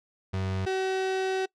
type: tone pair in turn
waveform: 35% pulse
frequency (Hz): 94.8 / 379.2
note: F#2 / F#4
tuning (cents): +43 / +43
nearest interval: 2 octaves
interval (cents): 2400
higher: second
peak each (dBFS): -26 / -24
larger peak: second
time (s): 0.33-0.66 / 0.66-1.46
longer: second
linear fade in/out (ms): 10
effects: noise-tail reverb RT60 0.1 s tail -23 dB re dry + low-pass 5000 Hz 12 dB/octave